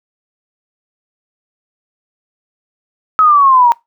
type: exponential sweep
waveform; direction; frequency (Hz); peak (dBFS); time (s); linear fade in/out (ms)
sine; down; 1290 to 932.3; -5; 3.19-3.72; 0
effects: noise-tail reverb RT60 0.2 s tail -24 dB re dry